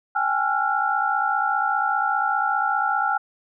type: tone cluster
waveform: sine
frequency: 787 / 842 / 1350 / 1420 Hz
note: G5 / G#5 / E6 / F6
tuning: +7 / +24 / +41 / +28 cents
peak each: -25 dBFS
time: 0.15-3.18 s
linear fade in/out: 10 ms
effects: none